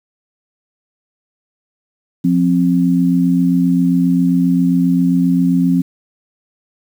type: tone pair together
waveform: sine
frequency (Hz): 176.18 / 263.7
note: F3 / C4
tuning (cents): +15 / +14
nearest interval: perfect fifth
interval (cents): 699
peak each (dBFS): -13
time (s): 2.24-5.82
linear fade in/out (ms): 10
effects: 7-bit